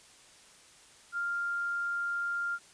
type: tone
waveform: sine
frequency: 1397 Hz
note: F6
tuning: in tune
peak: -30 dBFS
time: 1.12-2.59 s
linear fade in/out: 50 ms
effects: white hiss -57 dBFS RMS until 2.73 s + resampled to 22050 Hz